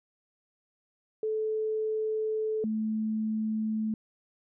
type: tone pair in turn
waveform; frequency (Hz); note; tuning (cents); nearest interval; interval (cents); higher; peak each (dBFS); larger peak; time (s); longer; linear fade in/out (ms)
sine; 435 / 217.9; A4 / A3; -20 / -17; octave; 1197; first; -27; neither; 1.23-2.64 / 2.64-3.94; first; 2
effects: none